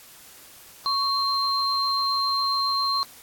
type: tone pair together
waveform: sine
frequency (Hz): 1108.7 / 4158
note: C#6 / C8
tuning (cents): 0 / -12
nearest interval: octave + major seventh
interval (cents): 2288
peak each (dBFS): -24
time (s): 0.86-3.03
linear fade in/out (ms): 0
effects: white hiss -48 dBFS RMS until 3.22 s + AAC 64 kbps